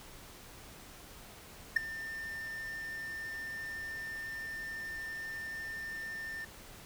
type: tone with ADSR envelope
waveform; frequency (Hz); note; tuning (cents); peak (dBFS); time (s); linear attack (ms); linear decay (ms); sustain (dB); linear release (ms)
triangle; 1797; A6; +36; -18; 1.76-6.45; 7; 9; -19; 8
effects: pink hiss -52 dBFS RMS until 6.85 s